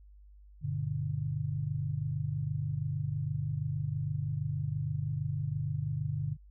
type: chord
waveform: sine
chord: G major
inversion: none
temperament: equal with one note detuned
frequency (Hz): 98 / 120.58 / 146.83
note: G2 / B2 / D3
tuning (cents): 0 / -41 / 0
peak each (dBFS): -37 / -36 / -33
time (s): 0.61-6.37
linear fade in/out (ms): 50
effects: added 50 Hz sine -52 dBFS peak until 6.5 s